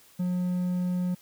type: tone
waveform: triangle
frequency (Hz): 180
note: F#3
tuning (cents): -47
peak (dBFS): -23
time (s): 0.19-1.15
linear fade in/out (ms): 10
effects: white hiss -57 dBFS RMS until 1.21 s